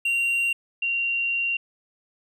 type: tone pair in turn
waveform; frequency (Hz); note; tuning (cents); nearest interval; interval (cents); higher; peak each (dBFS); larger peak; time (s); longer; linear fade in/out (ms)
triangle / sine; 2761 / 2761; F7 / F7; -20 / -20; unison; 0; neither; -19 / -22; first; 0.05-0.53 / 0.82-1.57; second; 5
effects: none